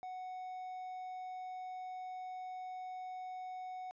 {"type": "tone", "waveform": "triangle", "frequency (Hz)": 740, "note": "F#5", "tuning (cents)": 0, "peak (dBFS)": -40, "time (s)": [0.03, 3.91], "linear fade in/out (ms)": 0, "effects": ["resampled to 16000 Hz"]}